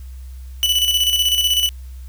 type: tone with tremolo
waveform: 40% pulse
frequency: 2972 Hz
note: F#7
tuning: 7 cents sharp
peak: -12 dBFS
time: 0.63-1.69 s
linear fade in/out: 0 ms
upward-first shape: square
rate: 16 Hz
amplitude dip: 50%
effects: added 64 Hz sine -31 dBFS peak until 2.08 s + white hiss -53 dBFS RMS until 2.08 s